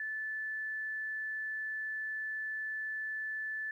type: tone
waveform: sine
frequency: 1746 Hz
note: A6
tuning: 14 cents flat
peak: -35 dBFS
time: 0-3.71 s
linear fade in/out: 2 ms
effects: 12-bit